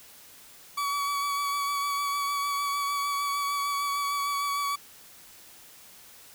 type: tone with vibrato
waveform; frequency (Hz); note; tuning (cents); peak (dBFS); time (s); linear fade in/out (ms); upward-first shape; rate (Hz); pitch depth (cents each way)
40% pulse; 1137; C#6; +44; -26; 0.77-4.76; 10; sine; 6.6; 17
effects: white hiss -51 dBFS RMS until 6.34 s